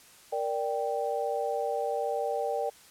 sine chord, G minor, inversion first, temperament equal, 466.2 / 587.3 / 784 Hz, Bb4 / D5 / G5, 0 / 0 / 0 cents, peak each -32 dBFS, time 0.32-2.7 s, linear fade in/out 10 ms, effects white hiss -55 dBFS RMS until 2.9 s + low-pass 12000 Hz 12 dB/octave

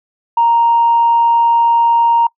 sine tone, 932.3 Hz, A#5, in tune, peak -7 dBFS, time 0.37-2.27 s, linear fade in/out 5 ms, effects noise-tail reverb RT60 0.1 s tail -24 dB re dry + tanh soft clip ceiling -3 dBFS

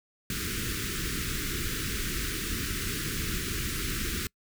pink band-stop noise, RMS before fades -32 dBFS, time 0.3-4.27 s, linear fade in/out 2 ms, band 420 to 1300 Hz, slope 48 dB/octave, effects noise-tail reverb RT60 0.1 s tail -26 dB re dry

